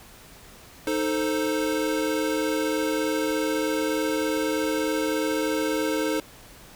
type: chord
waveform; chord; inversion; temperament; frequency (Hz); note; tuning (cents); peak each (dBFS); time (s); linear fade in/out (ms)
square; A diminished; second; equal; 311.1 / 440 / 523.3; Eb4 / A4 / C5; 0 / 0 / 0; -27 / -29 / -30; 0.87-6.2; 2
effects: pink hiss -48 dBFS RMS until 6.75 s